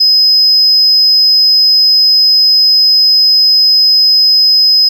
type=tone; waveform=sine; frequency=5060 Hz; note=D#8; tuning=28 cents sharp; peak=-3 dBFS; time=0-4.89 s; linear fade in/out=10 ms; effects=tanh soft clip ceiling -1 dBFS + 7-bit